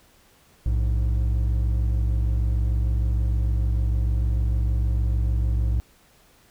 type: tone pair together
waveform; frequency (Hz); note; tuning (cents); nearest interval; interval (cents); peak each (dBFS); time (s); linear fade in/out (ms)
triangle; 59.6 / 106.2; A#1 / G#2; +39 / +39; minor seventh; 1000; -18 / -25; 0.66-5.8; 0
effects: pink hiss -57 dBFS RMS until 6.5 s